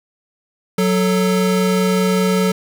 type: tone pair together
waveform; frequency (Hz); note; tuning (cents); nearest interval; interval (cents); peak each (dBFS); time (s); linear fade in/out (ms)
square; 185 / 440; F#3 / A4; 0 / 0; octave + minor third; 1500; -16 / -19; 0.78-2.52; 5
effects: none

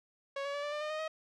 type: tone with pitch steps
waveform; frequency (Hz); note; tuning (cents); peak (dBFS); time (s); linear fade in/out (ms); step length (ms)
sawtooth; 554.4 / 564.7 / 575.3 / 586 / 596.9 / 608.1 / 619.4 / 631; C#5 / C#5 / D5 / D5 / D5 / D#5 / D#5 / D#5; 0 / +32 / -36 / -4 / +28 / -40 / -8 / +24; -31; 0.36-1.08; 5; 90
effects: low-pass 4000 Hz 12 dB/octave

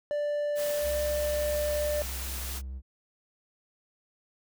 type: tone with pitch glide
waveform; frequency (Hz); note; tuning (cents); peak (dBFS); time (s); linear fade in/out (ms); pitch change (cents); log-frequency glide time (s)
triangle; 587.3 to 594.1; D5 to D5; 0 to +20; -25; 0.11-2.02; 0; +20; 0.74-1.01
type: noise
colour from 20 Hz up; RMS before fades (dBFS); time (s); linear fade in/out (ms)
white; -38; 0.55-2.62; 50
type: tone with vibrato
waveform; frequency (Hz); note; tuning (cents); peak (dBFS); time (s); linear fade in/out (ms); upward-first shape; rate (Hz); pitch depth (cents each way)
triangle; 65.41; C2; 0; -33; 0.81-2.82; 50; sine; 10; 25
effects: none

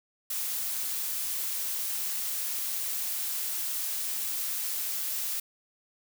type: noise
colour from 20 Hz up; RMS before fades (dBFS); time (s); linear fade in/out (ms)
blue; -32; 0.3-5.4; 5
effects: none

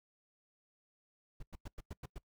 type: noise bursts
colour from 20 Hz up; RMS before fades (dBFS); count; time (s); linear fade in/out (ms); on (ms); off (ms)
brown; -44; 7; 1.4-2.184; 5; 28; 98
effects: noise-tail reverb RT60 0.1 s tail -23 dB re dry

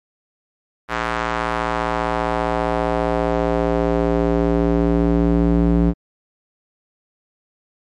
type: tone with band-pass filter sweep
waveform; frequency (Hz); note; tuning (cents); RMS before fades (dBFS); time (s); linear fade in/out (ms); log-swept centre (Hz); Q
square; 57.5; A#1; -23; -18; 0.88-5.94; 50; 1400 to 230; 1.3
effects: MP3 64 kbps

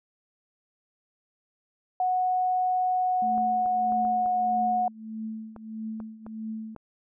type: tone with pitch glide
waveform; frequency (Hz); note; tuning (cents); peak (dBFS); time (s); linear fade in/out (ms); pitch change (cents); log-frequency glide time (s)
sine; 736 to 728.8; F#5 to F#5; -9 to -26; -22; 2-4.88; 2; -17; 2.98-4.38
type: tone with tremolo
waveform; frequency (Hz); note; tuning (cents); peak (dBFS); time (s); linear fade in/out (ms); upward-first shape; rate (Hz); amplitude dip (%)
sine; 220; A3; 0; -30; 3.22-6.75; 2; triangle; 1.6; 85
type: clicks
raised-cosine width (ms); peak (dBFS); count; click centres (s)
1; -29; 9; 3.379 / 3.66 / 3.922 / 4.051 / 4.26 / 5.563 / 6.002 / 6.265 / 6.763
effects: none

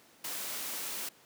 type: noise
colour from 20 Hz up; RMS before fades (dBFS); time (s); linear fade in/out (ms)
white; -38; 0.24-1.09; 5
effects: pink hiss -60 dBFS RMS until 1.25 s + high-pass 200 Hz 12 dB/octave

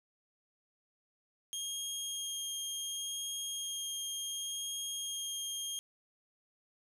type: tone with vibrato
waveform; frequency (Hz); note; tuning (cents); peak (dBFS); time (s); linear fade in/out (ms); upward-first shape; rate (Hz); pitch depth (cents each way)
20% pulse; 3237; G#7; -45; -31; 1.53-5.79; 0; sine; 0.69; 9
effects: none

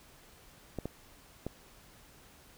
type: clicks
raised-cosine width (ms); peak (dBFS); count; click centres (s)
2; -22; 3; 0.787 / 0.856 / 1.466
effects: pink hiss -58 dBFS RMS until 2.57 s

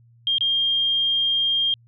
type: tone with dropouts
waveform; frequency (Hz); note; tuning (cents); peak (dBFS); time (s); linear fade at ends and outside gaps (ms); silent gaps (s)
sine; 3211; G7; +41; -18; 0.27-1.74; 1; 0.383-0.408
effects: added 117 Hz sine -51 dBFS peak until 1.87 s

